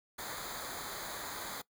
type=noise with comb filter; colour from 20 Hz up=pink; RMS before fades=-42 dBFS; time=0.18-1.62 s; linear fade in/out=10 ms; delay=0.36 ms; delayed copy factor=-0.8; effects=noise-tail reverb RT60 0.1 s tail -20 dB re dry